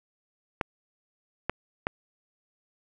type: clicks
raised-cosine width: 0.5 ms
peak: -11 dBFS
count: 3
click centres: 0.612 / 1.496 / 1.869 s
effects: none